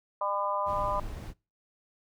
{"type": "harmonic tone", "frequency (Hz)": 201, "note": "G3", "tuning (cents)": 44, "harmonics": [3, 4, 5, 6], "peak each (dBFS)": [-33, -38, -30, -35], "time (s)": [0.21, 1], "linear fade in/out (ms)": 5}
{"type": "noise", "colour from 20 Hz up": "brown", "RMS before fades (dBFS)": -38, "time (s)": [0.65, 1.34], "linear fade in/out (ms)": 50}
{"effects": ["noise-tail reverb RT60 0.3 s tail -24 dB re dry"]}